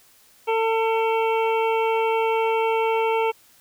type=harmonic tone; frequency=449 Hz; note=A4; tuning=35 cents sharp; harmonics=1 / 2 / 3 / 5 / 6 / 7; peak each=-21 / -23 / -33 / -32 / -33 / -40 dBFS; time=0.47-3.32 s; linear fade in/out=20 ms; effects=white hiss -55 dBFS RMS until 3.6 s